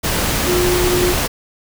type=tone in noise; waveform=sine; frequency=357.5 Hz; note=F4; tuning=41 cents sharp; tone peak=-15 dBFS; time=0.46-1.14 s; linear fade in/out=20 ms; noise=pink; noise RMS=-18 dBFS; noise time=0.03-1.28 s; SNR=0 dB; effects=none